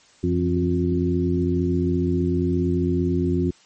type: harmonic tone with a mistuned harmonic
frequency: 88.6 Hz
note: F2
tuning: 25 cents sharp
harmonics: 1 / 2 / 3 / 4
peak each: -24 / -24 / -24 / -24 dBFS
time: 0.23-3.51 s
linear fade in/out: 10 ms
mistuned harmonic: 2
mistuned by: -64 cents
effects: white hiss -54 dBFS RMS until 3.65 s + MP3 32 kbps